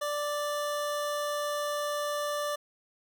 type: tone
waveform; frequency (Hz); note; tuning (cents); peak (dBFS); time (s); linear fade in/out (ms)
25% pulse; 587.3; D5; 0; -26; 0.01-2.56; 10
effects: none